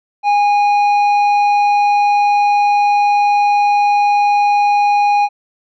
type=tone with tanh clipping; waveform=triangle; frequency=821 Hz; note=G#5; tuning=20 cents flat; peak=-11 dBFS; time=0.23-5.29 s; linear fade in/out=50 ms; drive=12 dB; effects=none